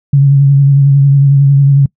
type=tone with vibrato; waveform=sine; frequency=139.4 Hz; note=C#3; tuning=10 cents sharp; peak=-3 dBFS; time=0.13-1.86 s; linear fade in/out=5 ms; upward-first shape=triangle; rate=11 Hz; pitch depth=36 cents each way; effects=noise-tail reverb RT60 0.1 s tail -24 dB re dry